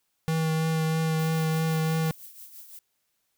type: tone with vibrato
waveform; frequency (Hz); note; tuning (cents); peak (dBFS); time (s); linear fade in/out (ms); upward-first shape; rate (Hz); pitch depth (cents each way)
square; 160; D#3; +49; -24; 0.28-2.11; 0; triangle; 3.1; 15
type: noise with tremolo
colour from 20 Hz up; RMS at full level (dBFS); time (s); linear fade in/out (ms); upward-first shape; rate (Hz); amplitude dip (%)
violet; -43; 1.19-2.79; 2; triangle; 5.9; 65
effects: white hiss -75 dBFS RMS until 3.37 s